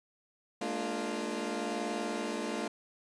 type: chord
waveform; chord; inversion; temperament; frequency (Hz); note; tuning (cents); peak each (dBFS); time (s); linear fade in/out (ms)
20% pulse; Bb dominant seventh; third; equal with one note detuned; 212.4 / 233.1 / 293.7 / 349.2; Ab3 / Bb3 / D4 / F4; +39 / 0 / 0 / 0; -34; 0.61-2.68; 5
effects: resampled to 22050 Hz